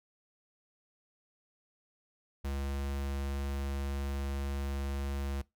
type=tone; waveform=square; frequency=69.3 Hz; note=C#2; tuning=in tune; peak=-34 dBFS; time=2.44-5.42 s; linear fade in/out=10 ms; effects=noise-tail reverb RT60 0.2 s tail -21 dB re dry